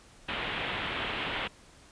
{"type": "low-pass noise", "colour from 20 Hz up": "white", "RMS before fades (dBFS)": -34, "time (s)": [0.28, 1.48], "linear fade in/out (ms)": 10, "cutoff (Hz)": 3400, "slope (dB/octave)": 48, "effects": ["pink hiss -56 dBFS RMS until 1.91 s", "resampled to 22050 Hz"]}